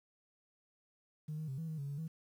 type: tone with pitch steps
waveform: sine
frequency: 153 / 156.5 / 133.4 / 162.6 / 157.7 / 140.5 / 142.3 / 161 Hz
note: D#3 / D#3 / C3 / E3 / D#3 / C#3 / C#3 / E3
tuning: -29 / +10 / +34 / -23 / +24 / +24 / +46 / -41 cents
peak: -37 dBFS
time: 1.28-2.08 s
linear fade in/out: 10 ms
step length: 100 ms
effects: tanh soft clip ceiling -34 dBFS + 11-bit